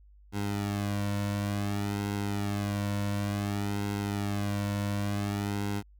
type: tone with flanger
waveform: sawtooth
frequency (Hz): 101.5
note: G#2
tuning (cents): -39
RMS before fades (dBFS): -31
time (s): 0.32-5.83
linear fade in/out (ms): 50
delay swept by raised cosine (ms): 1.7 to 2.48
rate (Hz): 0.56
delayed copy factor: -0.95
effects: added 50 Hz sine -53 dBFS peak until 5.99 s